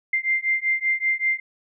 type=beating tone pair; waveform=sine; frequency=2091 / 2096.2 Hz; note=C7 / C7; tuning=-2 / +3 cents; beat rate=5.2 Hz; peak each=-23 dBFS; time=0.13-1.4 s; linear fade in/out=5 ms; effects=none